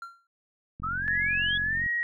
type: tone with exponential decay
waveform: triangle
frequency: 1375 Hz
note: F6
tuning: 27 cents flat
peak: -32 dBFS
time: 0.02-0.27 s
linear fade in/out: 2 ms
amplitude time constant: 54 ms
type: click train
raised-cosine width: 5 ms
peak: -28 dBFS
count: 49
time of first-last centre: 0.8-1.862 s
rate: 45.2 Hz
type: exponential sweep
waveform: sine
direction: up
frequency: 1244.5 to 3459 Hz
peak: -28 dBFS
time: 0.83-1.58 s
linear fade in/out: 10 ms
type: tone with pitch glide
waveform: sine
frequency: 1678 to 1894.4 Hz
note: G#6 to A#6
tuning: +17 to +27 cents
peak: -25 dBFS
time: 1.08-2.03 s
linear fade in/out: 0 ms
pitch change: +210 cents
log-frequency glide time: 1.62-1.84 s
effects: none